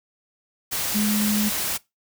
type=tone in noise; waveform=sine; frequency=210 Hz; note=G#3; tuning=19 cents sharp; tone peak=-20 dBFS; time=0.94-1.5 s; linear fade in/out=20 ms; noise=white; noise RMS=-26 dBFS; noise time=0.71-1.78 s; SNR=+3 dB; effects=noise-tail reverb RT60 0.2 s tail -21 dB re dry